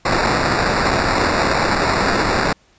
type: noise with sample-and-hold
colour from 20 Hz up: white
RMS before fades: -17 dBFS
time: 0.05-2.53 s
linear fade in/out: 5 ms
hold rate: 3150 Hz
effects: pink hiss -55 dBFS RMS until 2.78 s + resampled to 16000 Hz